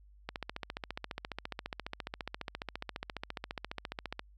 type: click train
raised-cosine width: 0.3 ms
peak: -21 dBFS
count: 58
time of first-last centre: 0.29-4.194 s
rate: 14.6 Hz
effects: added 50 Hz sine -56 dBFS peak until 4.37 s